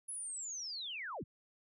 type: linear sweep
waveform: sine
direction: down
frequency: 10548 to 51.91 Hz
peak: -40 dBFS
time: 0.08-1.24 s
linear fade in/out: 10 ms
effects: none